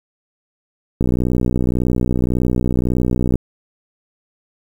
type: click train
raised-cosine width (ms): 3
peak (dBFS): -5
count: 146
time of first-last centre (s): 1.01-3.356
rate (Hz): 61.8
effects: 7-bit